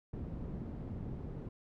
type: low-pass noise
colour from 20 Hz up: white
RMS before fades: -42 dBFS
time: 0.13-1.49 s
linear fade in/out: 5 ms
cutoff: 190 Hz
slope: 12 dB/octave
effects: none